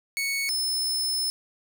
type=tone pair in turn; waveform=sawtooth; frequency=2217 / 5237 Hz; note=C#7 / E8; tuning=0 / -12 cents; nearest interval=octave + minor third; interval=1488 cents; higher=second; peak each=-22 dBFS; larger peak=neither; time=0.17-0.49 / 0.49-1.3 s; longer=second; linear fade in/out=0 ms; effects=none